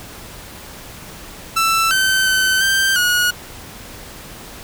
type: tone with pitch steps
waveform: sawtooth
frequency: 1330 / 1539 / 1528 / 1568 / 1452 Hz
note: E6 / G6 / G6 / G6 / F#6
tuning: +15 / -32 / -45 / 0 / -33 cents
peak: -10 dBFS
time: 1.56-3.31 s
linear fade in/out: 10 ms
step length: 350 ms
effects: pink hiss -36 dBFS RMS until 4.63 s